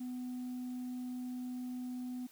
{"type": "tone", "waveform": "sine", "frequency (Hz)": 250, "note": "B3", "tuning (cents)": 21, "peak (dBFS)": -36, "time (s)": [0, 2.27], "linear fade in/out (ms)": 10, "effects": ["tanh soft clip ceiling -37 dBFS", "white hiss -62 dBFS RMS until 2.31 s"]}